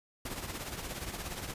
pink noise with tremolo, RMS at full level -37 dBFS, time 0.25-1.54 s, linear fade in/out 5 ms, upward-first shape triangle, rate 17 Hz, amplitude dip 65%, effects resampled to 32000 Hz

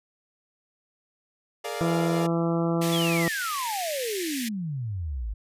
sawtooth chord, Bb dominant seventh, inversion third, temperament equal with one note detuned, 420.6 / 466.2 / 587.3 / 698.5 Hz, Ab4 / Bb4 / D5 / F5, +22 / 0 / 0 / 0 cents, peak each -32 dBFS, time 1.64-2.27 s, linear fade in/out 10 ms
harmonic tone, 167.6 Hz, E3, 29 cents sharp, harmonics 1 / 2 / 3 / 4 / 5 / 6 / 7 / 8, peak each -25 / -27 / -31 / -33 / -38 / -41 / -37 / -41 dBFS, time 1.81-3.28 s, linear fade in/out 0 ms
pink high-pass noise, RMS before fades -34 dBFS, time 2.81-4.49 s, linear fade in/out 10 ms, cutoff 1700 Hz, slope 96 dB/octave
sine exponential sweep, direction down, 3520 to 48.91 Hz, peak -28 dBFS, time 2.92-5.34 s, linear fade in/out 10 ms
effects resampled to 32000 Hz

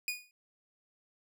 sawtooth tone with exponential decay, 2461 Hz, D#7, 20 cents flat, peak -26 dBFS, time 0.08-0.31 s, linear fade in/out 1 ms, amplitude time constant 49 ms, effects none

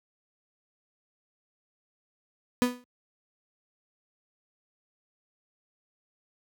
35% pulse tone with exponential decay, 246.9 Hz, B3, in tune, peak -16 dBFS, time 2.62-2.84 s, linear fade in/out 0 ms, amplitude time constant 46 ms, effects high-pass 60 Hz 12 dB/octave

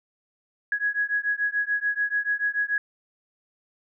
sine beating tone pair, 1664 / 1670.9 Hz, G#6 / G#6, +3 / +10 cents, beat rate 6.9 Hz, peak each -26 dBFS, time 0.72-2.78 s, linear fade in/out 2 ms, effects none

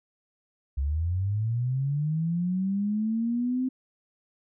sine linear sweep, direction up, 65.41 to 260.8 Hz, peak -24 dBFS, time 0.77-3.69 s, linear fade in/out 10 ms, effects none

